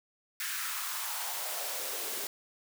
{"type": "noise with high-pass filter sweep", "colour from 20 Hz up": "white", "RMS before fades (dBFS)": -36, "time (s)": [0.4, 2.27], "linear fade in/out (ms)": 2, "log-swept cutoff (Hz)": [1700, 340], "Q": 2.6, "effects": []}